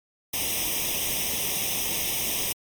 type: noise with comb filter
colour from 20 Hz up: white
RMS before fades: -27 dBFS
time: 0.33-2.53 s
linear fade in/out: 10 ms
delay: 0.34 ms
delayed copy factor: +0.9
effects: MP3 96 kbps